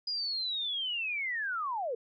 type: linear sweep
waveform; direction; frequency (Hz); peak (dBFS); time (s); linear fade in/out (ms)
sine; down; 4939 to 441.8; -31; 0.07-1.95; 5
effects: none